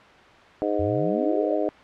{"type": "harmonic tone", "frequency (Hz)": 103.6, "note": "G#2", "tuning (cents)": -4, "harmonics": [3, 4, 5, 6, 7], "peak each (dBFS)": [-27, -28, -29, -27, -33], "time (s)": [0.62, 1.69], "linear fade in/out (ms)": 0}
{"type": "exponential sweep", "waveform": "sine", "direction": "up", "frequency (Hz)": [81.8, 646], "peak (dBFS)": -27, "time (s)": [0.79, 1.56], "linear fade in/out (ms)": 5}
{"effects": ["white hiss -48 dBFS RMS until 1.83 s", "low-pass 2000 Hz 12 dB/octave"]}